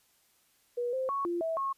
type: tone with pitch steps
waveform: sine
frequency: 483.7 / 522 / 1109 / 345.7 / 652 / 1089 Hz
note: B4 / C5 / C#6 / F4 / E5 / C#6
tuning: -36 / -4 / 0 / -18 / -19 / -31 cents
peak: -29 dBFS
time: 0.77-1.73 s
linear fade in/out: 10 ms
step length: 160 ms
effects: white hiss -68 dBFS RMS until 1.77 s + resampled to 32000 Hz